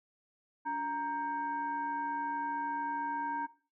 sine tone with frequency modulation, 932.3 Hz, A#5, in tune, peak -32 dBFS, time 0.65-3.47 s, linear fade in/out 20 ms, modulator 646 Hz, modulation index 0.64, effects noise-tail reverb RT60 0.4 s tail -19 dB re dry

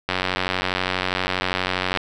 click train, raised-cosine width 0.3 ms, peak -5 dBFS, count 175, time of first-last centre 0.09-1.973 s, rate 92.4 Hz, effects none

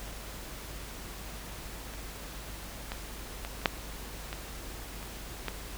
clicks, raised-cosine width 0.3 ms, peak -29 / -19 / -21 / -29 / -6 / -20 / -28 / -16 dBFS, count 8, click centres 1.937 / 2.919 / 3.449 / 3.616 / 3.658 / 4.329 / 5.029 / 5.483 s, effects added 50 Hz sine -44 dBFS peak until 5.77 s + pink hiss -44 dBFS RMS until 5.77 s

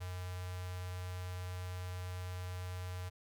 square tone with notch filter, 90.9 Hz, F#2, 30 cents flat, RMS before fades -42 dBFS, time 0-3.1 s, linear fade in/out 20 ms, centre 250 Hz, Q 0.51, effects none

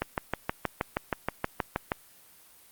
click train, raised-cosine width 0.5 ms, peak -11 dBFS, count 13, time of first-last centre 0.02-1.919 s, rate 6.32 Hz, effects white hiss -56 dBFS RMS until 2.71 s + Opus 32 kbps

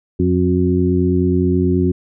harmonic tone with a mistuned harmonic, 89.4 Hz, F2, 41 cents sharp, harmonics 1 / 2 / 3 / 4, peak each -18 / -18 / -18 / -18 dBFS, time 0.19-1.92 s, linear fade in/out 10 ms, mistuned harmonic 4, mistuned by +24 cents, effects none

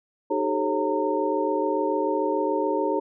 sine tone cluster, 307.6 / 383.2 / 430.1 / 542 / 917 Hz, D#4 / G4 / A4 / C#5 / A#5, -20 / -39 / -39 / -39 / -29 cents, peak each -28 dBFS, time 0.3-3 s, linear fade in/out 10 ms, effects none

